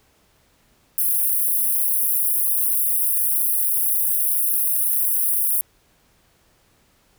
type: high-pass noise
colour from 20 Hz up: white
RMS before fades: -20 dBFS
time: 0.98-5.61 s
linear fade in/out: 0 ms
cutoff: 9500 Hz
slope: 96 dB/octave
effects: pink hiss -60 dBFS RMS until 7.18 s